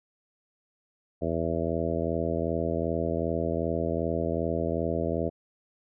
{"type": "harmonic tone", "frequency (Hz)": 82.6, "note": "E2", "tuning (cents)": 4, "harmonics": [1, 2, 3, 4, 5, 6, 7, 8], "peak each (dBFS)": [-34, -34, -34, -34, -34, -34, -34, -34], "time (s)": [1.21, 5.3], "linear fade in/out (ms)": 20, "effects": []}